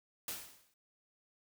white noise with exponential decay, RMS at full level -38 dBFS, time 0.28-0.74 s, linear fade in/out 2 ms, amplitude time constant 100 ms, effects none

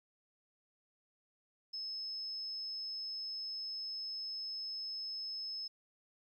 sine tone, 5200 Hz, E8, 24 cents flat, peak -39 dBFS, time 1.73-5.68 s, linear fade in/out 10 ms, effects 12-bit

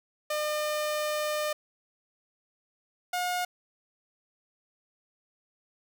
sawtooth tone pair in turn, 604 / 718.3 Hz, D5 / F5, +48 / +48 cents, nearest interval minor third, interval 300 cents, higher second, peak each -24 dBFS, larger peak neither, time 0.3-1.53 / 3.13-3.45 s, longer first, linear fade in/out 5 ms, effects none

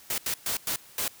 white noise bursts at uneven times, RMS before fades -29 dBFS, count 5, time 0.1-0.18 / 0.26-0.34 / 0.46-0.57 / 0.67-0.76 / 0.98-1.08 s, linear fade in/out 2 ms, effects white hiss -52 dBFS RMS until 1.2 s

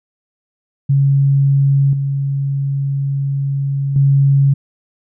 sine tone with level steps, 138.59 Hz, C#3, in tune, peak -9 / -15 / -8 dBFS, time 0.89-4.54 s, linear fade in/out 10 ms, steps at 1.93 / 3.96 s, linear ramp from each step 2 ms, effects none

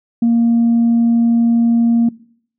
sine tone, 233.1 Hz, A#3, in tune, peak -8 dBFS, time 0.22-2.09 s, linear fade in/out 5 ms, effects noise-tail reverb RT60 0.6 s tail -22 dB re dry + tanh soft clip ceiling -7 dBFS

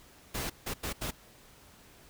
pink noise bursts at uneven times, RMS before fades -35 dBFS, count 4, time 0.34-0.5 / 0.66-0.74 / 0.83-0.93 / 1.01-1.11 s, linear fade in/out 10 ms, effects pink hiss -57 dBFS RMS until 2.09 s

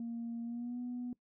sine tone with pitch glide, 233.1 to 245.4 Hz, A#3 to B3, 0 to -11 cents, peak -36 dBFS, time 0-1.13 s, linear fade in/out 2 ms, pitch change +89 cents, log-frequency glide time 0.43-0.79 s, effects noise-tail reverb RT60 0.1 s tail -21 dB re dry + tanh soft clip ceiling -34 dBFS

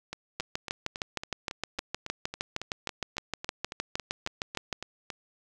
two click trains, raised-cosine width 0.2 ms, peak -13 / -19 dBFS, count 29 / 19, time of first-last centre 0.4-4.728 / 0.13-5.102 s, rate 6.47 / 3.62 Hz, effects none

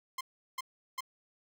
sawtooth tone bursts, 1046.5 Hz, C6, in tune, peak -31 dBFS, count 3, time 0.18-1.007 s, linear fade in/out 5 ms, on 29 ms, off 370 ms, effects none

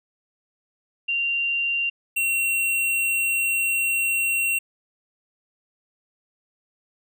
sine / square tone pair in turn, 2773 / 2733 Hz, F7 / F7, -13 / -38 cents, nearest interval unison, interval 25 cents, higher first, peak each -21 dBFS, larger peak neither, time 1.08-1.9 / 2.16-4.59 s, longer second, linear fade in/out 10 ms, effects none

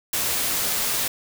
white noise, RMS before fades -24 dBFS, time 0.13-1.08 s, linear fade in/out 5 ms, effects none

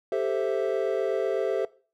triangle chord, A minor seventh, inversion third, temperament equal, 392 / 440 / 523.3 / 659.3 Hz, G4 / A4 / C5 / E5, 0 / 0 / 0 / 0 cents, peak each -27 / -27 / -28 / -28 dBFS, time 0.12-1.65 s, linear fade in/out 2 ms, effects noise-tail reverb RT60 0.4 s tail -20 dB re dry

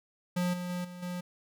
square tone with level steps, 178.4 Hz, F3, 37 cents sharp, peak -28 / -35 / -33 / -43 / -35 dBFS, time 0.36-1.21 s, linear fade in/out 10 ms, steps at 0.53 / 0.69 / 0.84 / 1.02 s, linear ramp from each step 10 ms, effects none

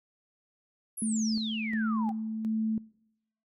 sine exponential sweep, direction down, 11450 to 759 Hz, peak -34 dBFS, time 0.97-2.12 s, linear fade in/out 10 ms
sine tone with tremolo, 220 Hz, A3, in tune, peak -27 dBFS, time 1.02-2.78 s, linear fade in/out 2 ms, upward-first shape square, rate 1.4 Hz, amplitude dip 45%
effects noise-tail reverb RT60 0.8 s tail -24 dB re dry

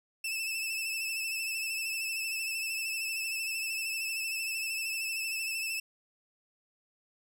sawtooth tone with vibrato, 2637 Hz, E7, in tune, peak -29 dBFS, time 0.24-5.8 s, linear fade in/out 5 ms, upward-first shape sine, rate 13 Hz, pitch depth 39 cents each way, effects none

